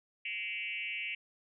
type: tone with frequency modulation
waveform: sine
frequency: 2489 Hz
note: D#7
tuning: in tune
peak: -35 dBFS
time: 0.25-1.15 s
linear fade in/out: 5 ms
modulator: 201 Hz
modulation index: 1.9
effects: none